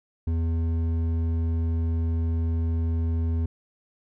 sine tone with hard clipping, 82.41 Hz, E2, in tune, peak -24 dBFS, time 0.27-3.46 s, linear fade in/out 5 ms, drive 8 dB, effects none

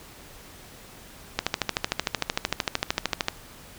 click train, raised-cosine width 0.2 ms, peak -5 dBFS, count 26, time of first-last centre 1.39-3.284 s, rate 13.2 Hz, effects pink hiss -47 dBFS RMS until 3.78 s

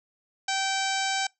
harmonic tone, 775 Hz, G5, 20 cents flat, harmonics 1 / 2 / 3 / 4 / 5 / 6 / 7 / 8 / 9 / 10, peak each -29 / -32 / -34 / -35 / -36 / -37 / -37 / -38 / -39 / -39 dBFS, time 0.48-1.27 s, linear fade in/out 5 ms, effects noise-tail reverb RT60 0.2 s tail -25 dB re dry

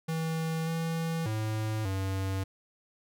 square tone with pitch steps, 161.7 / 164.1 / 108.9 / 96 Hz, E3 / E3 / A2 / G2, -33 / -8 / -17 / -36 cents, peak -30 dBFS, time 0.08-2.44 s, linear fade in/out 10 ms, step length 590 ms, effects none

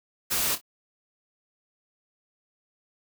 white noise with echo, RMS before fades -26 dBFS, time 0.3-0.56 s, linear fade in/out 20 ms, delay 27 ms, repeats 2, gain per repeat -12 dB, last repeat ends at 0.614 s, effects none

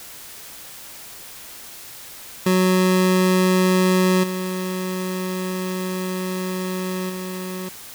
25% pulse tone with level steps, 184.8 Hz, F#3, 2 cents flat, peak -11 / -20 / -24 dBFS, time 2.46-7.69 s, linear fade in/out 5 ms, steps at 4.23 / 7.09 s, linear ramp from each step 10 ms, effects white hiss -39 dBFS RMS until 7.94 s

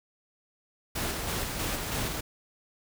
pink noise with tremolo, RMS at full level -31 dBFS, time 0.95-2.21 s, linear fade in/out 10 ms, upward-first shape square, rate 3.1 Hz, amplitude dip 30%, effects none

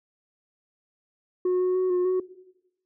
sine tone with pitch steps, 364.2 / 366.4 / 370.5 / 360 / 370 Hz, F#4 / F#4 / F#4 / F#4 / F#4, -27 / -17 / +2 / -47 / 0 cents, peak -18 dBFS, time 1.45-2.2 s, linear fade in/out 5 ms, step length 150 ms, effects noise-tail reverb RT60 1.0 s tail -21 dB re dry + tanh soft clip ceiling -20 dBFS

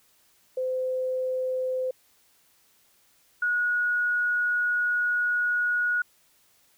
sine tone pair in turn, 514 / 1453.8 Hz, C5 / F#6, -31 / -31 cents, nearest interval octave + tritone, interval 1800 cents, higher second, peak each -25 / -22 dBFS, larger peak second, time 0.57-1.91 / 3.42-6.02 s, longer second, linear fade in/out 5 ms, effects white hiss -63 dBFS RMS until 6.77 s

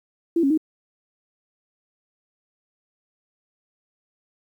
sine tone with pitch steps, 335.9 / 274.6 / 313.1 Hz, E4 / C#4 / D#4, +33 / -16 / +11 cents, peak -16 dBFS, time 0.36-0.576 s, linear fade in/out 5 ms, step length 72 ms, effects 9-bit

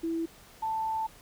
sine tone pair in turn, 329.6 / 884 Hz, E4 / A5, 0 / +8 cents, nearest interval octave + perfect fourth, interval 1708 cents, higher second, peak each -28 dBFS, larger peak neither, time 0.03-0.26 / 0.62-1.07 s, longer second, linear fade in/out 10 ms, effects pink hiss -54 dBFS RMS until 1.21 s

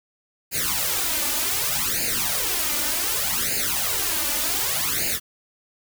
white noise with flanger, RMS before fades -24 dBFS, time 0.51-5.2 s, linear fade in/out 50 ms, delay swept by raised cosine 0.43 to 3.43 ms, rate 0.66 Hz, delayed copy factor +1, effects none

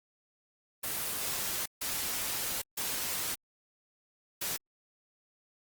white noise bursts at uneven times, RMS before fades -34 dBFS, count 4, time 0.83-1.66 / 1.81-2.62 / 2.77-3.35 / 4.41-4.57 s, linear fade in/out 10 ms, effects Opus 24 kbps

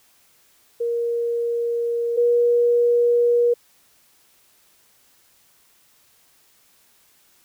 sine tone pair in turn, 470.4 / 477.8 Hz, A#4 / A#4, +16 / +43 cents, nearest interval unison, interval 27 cents, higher second, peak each -20 / -14 dBFS, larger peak second, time 0.8-2.17 / 2.17-3.54 s, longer neither, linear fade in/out 10 ms, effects white hiss -58 dBFS RMS until 7.44 s

